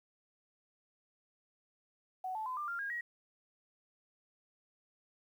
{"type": "tone with pitch steps", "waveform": "sine", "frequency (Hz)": [746, 871.9, 1019.1, 1191.1, 1392.1, 1627, 1901.6], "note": ["F#5", "A5", "C6", "D6", "F6", "G#6", "A#6"], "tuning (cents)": [14, -16, -46, 24, -6, -36, 34], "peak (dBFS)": -36, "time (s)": [2.24, 3.01], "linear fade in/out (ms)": 5, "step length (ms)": 110, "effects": ["11-bit"]}